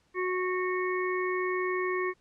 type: harmonic tone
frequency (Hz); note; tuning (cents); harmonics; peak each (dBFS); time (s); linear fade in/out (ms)
367.2; F#4; -13; 1 / 3 / 5 / 6; -29 / -34 / -36 / -37; 0.14-2.14; 50
effects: pink hiss -69 dBFS RMS until 2.2 s + low-pass 7000 Hz 12 dB/octave